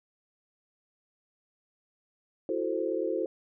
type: chord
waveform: sine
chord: F# half-diminished seventh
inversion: third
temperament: equal with one note detuned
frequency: 332.7 / 370 / 440 / 523.3 Hz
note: E4 / F#4 / A4 / C5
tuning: +16 / 0 / 0 / 0 cents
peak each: -33 dBFS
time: 2.49-3.26 s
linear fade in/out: 2 ms
effects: none